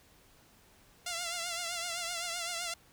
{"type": "tone with vibrato", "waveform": "5% pulse", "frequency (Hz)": 690, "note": "F5", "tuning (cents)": -21, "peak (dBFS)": -23, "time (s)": [1.06, 2.74], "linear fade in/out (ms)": 5, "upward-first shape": "triangle", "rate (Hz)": 7.8, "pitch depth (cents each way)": 74, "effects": ["pink hiss -62 dBFS RMS until 2.92 s"]}